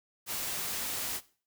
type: noise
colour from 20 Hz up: white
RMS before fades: -35 dBFS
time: 0.26-1.21 s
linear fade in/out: 50 ms
effects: noise-tail reverb RT60 0.4 s tail -18 dB re dry